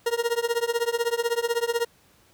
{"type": "tone with tremolo", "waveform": "40% pulse", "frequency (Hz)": 469.4, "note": "A#4", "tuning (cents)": 12, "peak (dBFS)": -18, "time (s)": [0.06, 1.85], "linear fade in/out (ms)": 5, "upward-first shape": "triangle", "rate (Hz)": 16, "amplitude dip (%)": 100, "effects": ["pink hiss -59 dBFS RMS until 2.33 s", "high-pass 60 Hz 12 dB/octave"]}